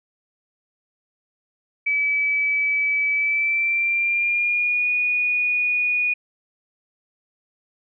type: tone with pitch glide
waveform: sine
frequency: 2295 to 2460 Hz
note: D7 to D#7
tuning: -40 to -20 cents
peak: -18 dBFS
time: 1.86-6.14 s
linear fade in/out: 10 ms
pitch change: +120 cents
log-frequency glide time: 3.13-4.89 s
effects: none